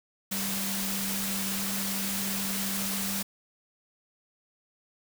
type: tone in noise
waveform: sine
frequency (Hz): 196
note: G3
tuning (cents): 0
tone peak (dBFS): -34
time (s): 0.31-3.23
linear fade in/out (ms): 10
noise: white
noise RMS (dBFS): -32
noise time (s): 0.31-3.23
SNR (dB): -5
effects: none